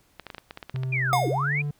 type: clicks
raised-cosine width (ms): 0.3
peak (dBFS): -21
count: 11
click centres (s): 0.197 / 0.267 / 0.302 / 0.347 / 0.382 / 0.509 / 0.574 / 0.628 / 0.696 / 0.761 / 0.834
type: tone with pitch glide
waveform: triangle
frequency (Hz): 130 to 145.92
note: C3 to D3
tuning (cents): -11 to -11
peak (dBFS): -24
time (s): 0.74-1.71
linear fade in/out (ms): 5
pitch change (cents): +200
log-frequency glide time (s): 1.25-1.56
type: linear two-way sweep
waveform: sine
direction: down then up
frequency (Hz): 2489 to 287.9 to 2489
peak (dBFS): -24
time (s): 0.92-1.62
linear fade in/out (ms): 10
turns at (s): 1.28
type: tone with exponential decay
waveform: square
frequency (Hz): 717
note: F5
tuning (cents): +45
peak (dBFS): -18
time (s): 1.13-1.48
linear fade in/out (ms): 0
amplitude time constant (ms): 75
effects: pink hiss -63 dBFS RMS until 1.79 s